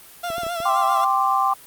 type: tone with vibrato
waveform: 30% pulse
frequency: 681 Hz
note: F5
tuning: 44 cents flat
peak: -22 dBFS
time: 0.23-1.05 s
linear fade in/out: 10 ms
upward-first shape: sine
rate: 7.6 Hz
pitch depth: 58 cents each way
type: clicks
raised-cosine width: 2 ms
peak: -23 dBFS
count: 5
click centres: 0.303 / 0.382 / 0.434 / 0.466 / 0.603 s
type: chord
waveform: sine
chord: G suspended fourth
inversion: none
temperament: equal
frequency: 784 / 1046.5 / 1174.7 Hz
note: G5 / C6 / D6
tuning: 0 / 0 / 0 cents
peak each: -21 dBFS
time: 0.65-1.54 s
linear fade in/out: 10 ms
effects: white hiss -45 dBFS RMS until 1.66 s + Opus 32 kbps